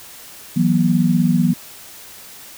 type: chord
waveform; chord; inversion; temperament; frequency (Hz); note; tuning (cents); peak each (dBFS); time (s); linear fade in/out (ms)
sine; E suspended second; none; equal with one note detuned; 164.81 / 185 / 241; E3 / F#3 / B3; 0 / 0 / -42; -17; 0.56-1.54; 10
effects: white hiss -39 dBFS RMS until 2.57 s